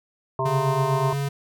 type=harmonic tone; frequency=131.9 Hz; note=C3; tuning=14 cents sharp; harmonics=1 / 3 / 5 / 7 / 8; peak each=-28 / -28 / -28 / -28 / -28 dBFS; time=0.39-1.13 s; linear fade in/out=2 ms
type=tone; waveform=square; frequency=140 Hz; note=C#3; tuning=18 cents sharp; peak=-24 dBFS; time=0.45-1.29 s; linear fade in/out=10 ms
effects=none